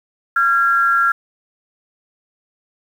sine tone pair together, 1375 / 1642.3 Hz, F6 / G#6, -27 / -20 cents, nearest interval minor third, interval 307 cents, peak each -13 / -18 dBFS, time 0.36-1.12 s, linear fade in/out 5 ms, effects 7-bit

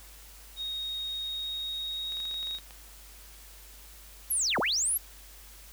sine tone with pitch glide, 3740 to 3770 Hz, A#7 to A#7, +5 to +19 cents, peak -32 dBFS, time 0.56-2.6 s, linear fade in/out 50 ms, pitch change +14 cents, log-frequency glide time 1.2-2.14 s
clicks, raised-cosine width 0.2 ms, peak -30 dBFS, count 12, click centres 2.122 / 2.17 / 2.202 / 2.254 / 2.312 / 2.342 / 2.429 / 2.471 / 2.51 / 2.549 / 2.586 / 2.708 s
sine linear two-way sweep, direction down then up, 11910 to 138.59 to 11910 Hz, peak -25 dBFS, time 4.3-4.98 s, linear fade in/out 10 ms, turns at 4.59 s
effects added 50 Hz sine -51 dBFS peak until 5.72 s + white hiss -52 dBFS RMS until 5.72 s

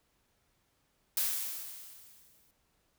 blue noise with exponential decay, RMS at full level -29 dBFS, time 1.17-2.51 s, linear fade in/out 2 ms, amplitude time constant 290 ms, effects pink hiss -74 dBFS RMS until 2.98 s

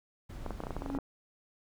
brown noise, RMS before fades -42 dBFS, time 0.29-0.98 s, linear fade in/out 10 ms
clicks, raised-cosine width 1 ms, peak -23 dBFS, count 12, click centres 0.463 / 0.507 / 0.604 / 0.637 / 0.669 / 0.707 / 0.766 / 0.821 / 0.861 / 0.901 / 0.95 / 0.987 s
triangle tone with exponential growth, 275 Hz, C#4, 14 cents flat, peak -28 dBFS, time 0.59-0.98 s, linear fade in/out 2 ms, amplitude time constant 84 ms
effects none

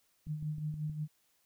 sine tone with tremolo, 152.4 Hz, D#3, 36 cents flat, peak -32 dBFS, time 0.26-1.08 s, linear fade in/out 50 ms, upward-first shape sine, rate 5.5 Hz, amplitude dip 60%
click train, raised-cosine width 5 ms, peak -36 dBFS, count 5, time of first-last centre 0.27-0.897 s, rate 6.38 Hz
effects white hiss -73 dBFS RMS until 1.45 s

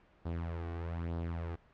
sawtooth tone with flanger, 84 Hz, E2, 33 cents sharp, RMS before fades -38 dBFS, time 0.25-1.56 s, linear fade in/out 10 ms, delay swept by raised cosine 0.21 to 2.71 ms, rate 1.1 Hz, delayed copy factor +0.6, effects pink hiss -64 dBFS RMS until 1.73 s + low-pass 2000 Hz 12 dB/octave

